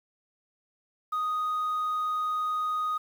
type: tone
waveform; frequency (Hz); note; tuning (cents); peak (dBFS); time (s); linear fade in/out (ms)
sine; 1244.5; D#6; 0; -24; 1.12-2.98; 10
effects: tanh soft clip ceiling -25 dBFS + 9-bit